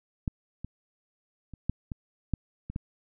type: clicks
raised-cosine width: 5 ms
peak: -16 / -24 / -30 / -14 / -22 / -14 / -24 / -20 dBFS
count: 8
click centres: 0.278 / 0.646 / 1.537 / 1.696 / 1.918 / 2.337 / 2.7 / 2.761 s
effects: none